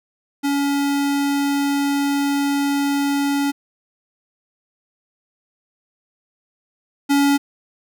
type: tone pair in turn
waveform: square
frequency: 282.1 / 282.1 Hz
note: C#4 / C#4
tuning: +30 / +30 cents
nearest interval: unison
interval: 0 cents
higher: neither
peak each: -18 / -14 dBFS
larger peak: second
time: 0.43-3.52 / 7.09-7.38 s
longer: first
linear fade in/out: 20 ms
effects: none